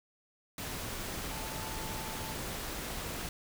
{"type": "tone in noise", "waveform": "sine", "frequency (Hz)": 880, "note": "A5", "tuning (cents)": 0, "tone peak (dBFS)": -46, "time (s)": [1.31, 2.34], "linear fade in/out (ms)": 2, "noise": "pink", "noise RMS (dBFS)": -39, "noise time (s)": [0.58, 3.29], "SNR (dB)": -10, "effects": []}